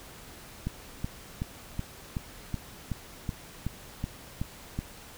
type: click train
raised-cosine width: 5 ms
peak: -18 dBFS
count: 12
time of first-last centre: 0.67-4.79 s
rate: 2.67 Hz
effects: pink hiss -48 dBFS RMS until 5.17 s